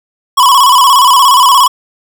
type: tone with vibrato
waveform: square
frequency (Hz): 1046.5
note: C6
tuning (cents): 0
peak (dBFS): -4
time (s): 0.37-1.68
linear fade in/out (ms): 10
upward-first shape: square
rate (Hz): 17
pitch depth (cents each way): 87
effects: none